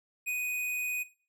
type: tone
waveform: square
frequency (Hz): 2489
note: D#7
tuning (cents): 0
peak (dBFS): -31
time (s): 0.26-1.04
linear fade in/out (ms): 20
effects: noise-tail reverb RT60 0.4 s tail -17 dB re dry